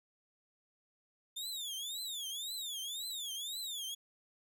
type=tone with vibrato; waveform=sawtooth; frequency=3562 Hz; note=A7; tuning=21 cents sharp; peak=-36 dBFS; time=1.36-3.95 s; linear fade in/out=10 ms; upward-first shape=triangle; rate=1.9 Hz; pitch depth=250 cents each way; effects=13-bit